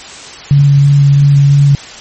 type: tone with vibrato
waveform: sine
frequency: 141.5 Hz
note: C#3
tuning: 36 cents sharp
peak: -3 dBFS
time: 0.51-1.75 s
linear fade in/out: 0 ms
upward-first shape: square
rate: 3 Hz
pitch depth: 8 cents each way
effects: white hiss -29 dBFS RMS until 2 s + MP3 32 kbps